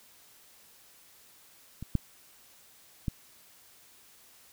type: clicks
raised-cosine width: 5 ms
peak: -26 / -13 / -17 dBFS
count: 3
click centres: 1.826 / 1.953 / 3.082 s
effects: white hiss -58 dBFS RMS until 4.52 s